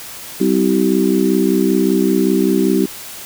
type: harmonic tone with a mistuned harmonic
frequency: 65.2 Hz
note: C2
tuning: 5 cents flat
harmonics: 3 / 4 / 5 / 6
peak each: -17 / -17 / -17 / -17 dBFS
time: 0.4-2.86 s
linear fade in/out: 10 ms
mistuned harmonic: 6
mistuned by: -33 cents
effects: white hiss -32 dBFS RMS until 3.25 s